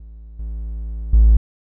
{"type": "tone with level steps", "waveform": "triangle", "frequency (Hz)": 54.8, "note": "A1", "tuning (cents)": -6, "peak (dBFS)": [-33, -22, -4], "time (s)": [0, 1.37], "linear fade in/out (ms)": 5, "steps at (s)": [0.39, 1.13], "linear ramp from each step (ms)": 5, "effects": ["tanh soft clip ceiling -3 dBFS"]}